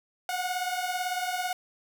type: beating tone pair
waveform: sawtooth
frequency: 722 / 740 Hz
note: F#5 / F#5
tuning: -43 / 0 cents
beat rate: 18 Hz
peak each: -27 / -29 dBFS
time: 0.29-1.53 s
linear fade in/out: 2 ms
effects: none